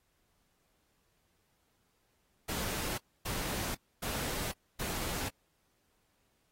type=noise bursts; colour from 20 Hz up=pink; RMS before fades=-37 dBFS; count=4; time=2.48-5.29 s; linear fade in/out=10 ms; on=500 ms; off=270 ms; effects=pink hiss -75 dBFS RMS until 6.51 s + AAC 48 kbps